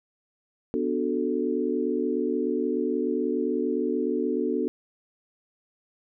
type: chord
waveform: sine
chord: B minor seventh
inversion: none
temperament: equal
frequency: 246.9 / 293.7 / 370 / 440 Hz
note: B3 / D4 / F#4 / A4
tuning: 0 / 0 / 0 / 0 cents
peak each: -29 dBFS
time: 0.74-4.68 s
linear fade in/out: 0 ms
effects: none